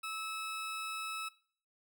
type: tone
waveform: 20% pulse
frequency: 1300 Hz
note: E6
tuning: 24 cents flat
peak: -33 dBFS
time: 0.03-1.29 s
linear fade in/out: 10 ms
effects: noise-tail reverb RT60 0.5 s tail -19 dB re dry